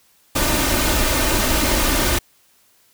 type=noise with comb filter; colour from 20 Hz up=pink; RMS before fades=-18 dBFS; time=0.35-2.19 s; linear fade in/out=10 ms; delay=3.3 ms; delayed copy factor=+0.55; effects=white hiss -57 dBFS RMS until 2.93 s